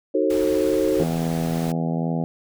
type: chord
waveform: sine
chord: D# diminished seventh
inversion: none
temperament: just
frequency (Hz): 311.1 / 373.4 / 448 / 537.6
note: D#4 / F#4 / A4 / C5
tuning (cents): 0 / +16 / +31 / +47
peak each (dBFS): -23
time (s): 0.14-1.04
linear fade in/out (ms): 10
type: noise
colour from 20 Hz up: pink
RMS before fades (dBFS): -36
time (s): 0.3-1.72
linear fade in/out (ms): 2
type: harmonic tone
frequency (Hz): 82.41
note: E2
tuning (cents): 0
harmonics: 2 / 3 / 4 / 5 / 6 / 7 / 8 / 9 / 10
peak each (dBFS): -23 / -27 / -35 / -36 / -34 / -38 / -35 / -36 / -40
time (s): 1-2.24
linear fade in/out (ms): 0
effects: none